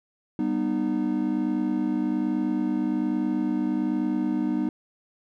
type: chord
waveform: triangle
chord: G augmented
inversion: none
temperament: just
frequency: 196 / 245 / 306.2 Hz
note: G3 / B3 / D#4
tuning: 0 / -14 / -28 cents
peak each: -28 / -25 / -24 dBFS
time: 0.39-4.69 s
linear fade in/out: 2 ms
effects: none